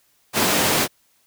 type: high-pass noise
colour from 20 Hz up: pink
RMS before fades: -19 dBFS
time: 0.33-0.88 s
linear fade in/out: 50 ms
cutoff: 180 Hz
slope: 12 dB/octave
effects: white hiss -62 dBFS RMS until 1.26 s